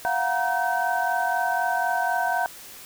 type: tone cluster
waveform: sine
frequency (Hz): 694 / 738 / 946 / 1537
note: F5 / F#5 / A#5 / G6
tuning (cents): -11 / -5 / +25 / -35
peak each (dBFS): -27 / -26 / -28 / -27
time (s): 0.05-2.46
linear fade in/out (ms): 0
effects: white hiss -43 dBFS RMS until 2.85 s